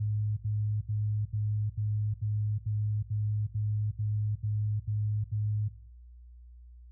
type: tone bursts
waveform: sine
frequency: 105.7 Hz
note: G#2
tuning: 31 cents sharp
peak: -27 dBFS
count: 13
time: 0-5.686 s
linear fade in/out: 10 ms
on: 370 ms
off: 73 ms
effects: noise-tail reverb RT60 0.6 s tail -20 dB re dry + added 60 Hz sine -48 dBFS peak until 6.91 s